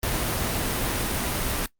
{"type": "noise", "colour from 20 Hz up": "pink", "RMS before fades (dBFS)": -26, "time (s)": [0.03, 1.66], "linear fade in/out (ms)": 2, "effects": ["noise-tail reverb RT60 0.1 s tail -19 dB re dry", "Opus 32 kbps"]}